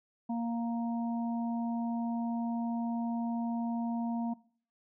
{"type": "harmonic tone", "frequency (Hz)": 233.1, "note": "A#3", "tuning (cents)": 0, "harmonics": [1, 3, 4], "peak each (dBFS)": [-31, -41, -43], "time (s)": [0.29, 4.34], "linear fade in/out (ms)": 10, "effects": ["noise-tail reverb RT60 0.5 s tail -21 dB re dry"]}